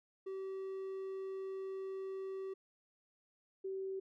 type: tone pair in turn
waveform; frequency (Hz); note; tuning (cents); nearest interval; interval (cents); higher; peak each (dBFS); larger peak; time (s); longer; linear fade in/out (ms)
triangle / sine; 384 / 384; G4 / G4; -36 / -36; unison; 0; neither; -38 / -38; neither; 0.26-2.54 / 3.64-4; first; 10
effects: none